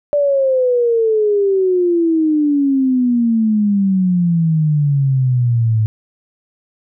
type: exponential sweep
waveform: sine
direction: down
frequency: 587.3 to 107.6 Hz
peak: -11 dBFS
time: 0.13-5.86 s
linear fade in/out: 0 ms
effects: none